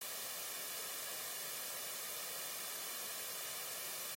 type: noise with comb filter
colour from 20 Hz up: white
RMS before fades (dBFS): -44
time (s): 0.01-4.15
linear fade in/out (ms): 5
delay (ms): 1.7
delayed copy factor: +0.5
effects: high-pass 200 Hz 12 dB/octave + AAC 48 kbps